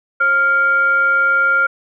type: tone with frequency modulation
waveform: sine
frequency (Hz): 1396.9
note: F6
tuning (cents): 0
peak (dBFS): -11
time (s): 0.2-1.67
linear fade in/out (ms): 10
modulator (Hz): 860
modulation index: 0.32
effects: none